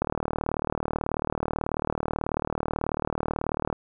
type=click train; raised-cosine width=1 ms; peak=-12 dBFS; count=143; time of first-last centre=0.02-3.728 s; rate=38.3 Hz; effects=none